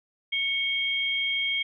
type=tone pair together; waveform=sine; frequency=2217 / 3216 Hz; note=C#7 / G7; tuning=0 / +44 cents; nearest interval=tritone; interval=644 cents; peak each=-27 dBFS; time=0.32-1.63 s; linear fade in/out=10 ms; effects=none